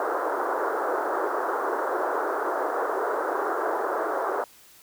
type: band-pass noise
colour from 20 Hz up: pink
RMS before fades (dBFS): -27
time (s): 0-4.44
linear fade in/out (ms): 2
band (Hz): 350 to 1500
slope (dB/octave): 48
effects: white hiss -53 dBFS RMS until 4.82 s